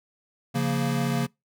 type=chord; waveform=square; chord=Bb minor; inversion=first; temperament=equal; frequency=138.59 / 174.61 / 233.1 Hz; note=Db3 / F3 / Bb3; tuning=0 / 0 / 0 cents; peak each=-27 / -31 / -28 dBFS; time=0.54-1.27 s; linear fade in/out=20 ms; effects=noise-tail reverb RT60 0.2 s tail -25 dB re dry